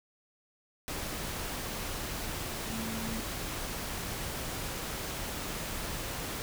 sine tone in noise, 223.6 Hz, A3, 28 cents sharp, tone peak -37 dBFS, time 2.7-3.2 s, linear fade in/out 0 ms, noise pink, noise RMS -37 dBFS, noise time 0.88-6.42 s, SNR -3 dB, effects none

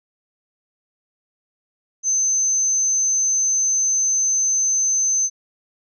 sine tone, 6190 Hz, G8, 23 cents flat, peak -16 dBFS, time 2.03-5.3 s, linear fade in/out 50 ms, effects none

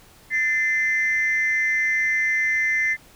sine tone pair together, 1774 / 2073 Hz, A6 / C7, +14 / -17 cents, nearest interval minor third, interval 269 cents, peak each -22 / -19 dBFS, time 0.3-2.97 s, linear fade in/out 50 ms, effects tanh soft clip ceiling -14 dBFS + pink hiss -51 dBFS RMS until 3.15 s

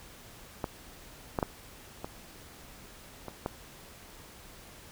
clicks, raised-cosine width 1 ms, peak -17 / -14 / -13 / -22 / -25 / -17 dBFS, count 6, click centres 0.642 / 1.388 / 1.428 / 2.045 / 3.283 / 3.461 s, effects pink hiss -51 dBFS RMS until 4.91 s

